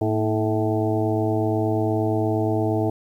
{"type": "harmonic tone with a mistuned harmonic", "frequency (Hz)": 108.5, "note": "A2", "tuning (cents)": -24, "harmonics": [1, 2, 3, 4, 6, 7, 8], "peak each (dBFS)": [-24, -31, -24, -26, -28, -31, -36], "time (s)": [0.01, 2.9], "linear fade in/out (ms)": 5, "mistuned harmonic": 2, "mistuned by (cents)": 86, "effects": ["9-bit"]}